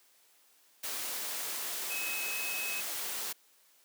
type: tone in noise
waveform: sine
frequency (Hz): 2565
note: E7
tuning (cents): -48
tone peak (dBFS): -36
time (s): 1.9-2.81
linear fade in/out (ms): 10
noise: white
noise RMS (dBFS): -37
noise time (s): 0.83-3.33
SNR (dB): -2
effects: white hiss -65 dBFS RMS until 3.84 s + high-pass 300 Hz 12 dB/octave